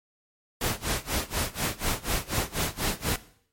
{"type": "noise with tremolo", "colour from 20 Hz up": "pink", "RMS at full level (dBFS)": -26, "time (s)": [0.61, 3.16], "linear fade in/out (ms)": 2, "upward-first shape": "sine", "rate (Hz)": 4.1, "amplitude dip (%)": 95, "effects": ["noise-tail reverb RT60 0.6 s tail -17 dB re dry", "MP3 64 kbps"]}